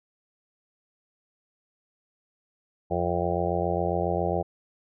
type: harmonic tone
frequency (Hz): 87.31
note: F2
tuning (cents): 0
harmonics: 1 / 2 / 4 / 5 / 6 / 7 / 8 / 9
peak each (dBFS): -32 / -32 / -32 / -32 / -32 / -32 / -32 / -32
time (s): 2.9-4.43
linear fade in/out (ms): 20
effects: none